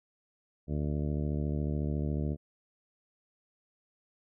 harmonic tone, 74 Hz, D2, 14 cents sharp, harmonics 1 / 2 / 3 / 4 / 5 / 6 / 7 / 8 / 9, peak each -33 / -33 / -37 / -40 / -43 / -45 / -53 / -47 / -53 dBFS, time 0.67-2.37 s, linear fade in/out 50 ms, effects none

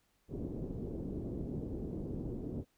white low-pass noise, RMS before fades -40 dBFS, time 0.28-2.65 s, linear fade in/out 50 ms, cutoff 370 Hz, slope 24 dB/octave, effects pink hiss -75 dBFS RMS until 2.77 s

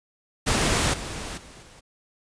pink noise with level steps, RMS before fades -22 / -34 / -46 / -49 dBFS, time 0.46-1.81 s, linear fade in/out 20 ms, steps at 0.93 / 1.37 / 1.62 s, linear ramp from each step 10 ms, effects resampled to 22050 Hz

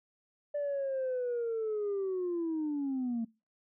sine linear sweep, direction down, 587.3 to 224 Hz, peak -29 dBFS, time 0.54-3.25 s, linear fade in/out 10 ms, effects noise-tail reverb RT60 0.3 s tail -25 dB re dry + tanh soft clip ceiling -28 dBFS

